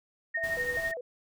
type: tone with tremolo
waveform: sine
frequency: 1850 Hz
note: A#6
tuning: 14 cents flat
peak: -26 dBFS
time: 0.34-0.94 s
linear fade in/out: 10 ms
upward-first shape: triangle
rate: 12 Hz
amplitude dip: 75%
type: tone with vibrato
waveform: sine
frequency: 570 Hz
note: C#5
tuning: 48 cents sharp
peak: -35 dBFS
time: 0.37-1.01 s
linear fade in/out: 5 ms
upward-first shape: square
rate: 2.5 Hz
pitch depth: 250 cents each way
type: noise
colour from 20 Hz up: pink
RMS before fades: -44 dBFS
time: 0.43-0.92 s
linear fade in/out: 10 ms
effects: none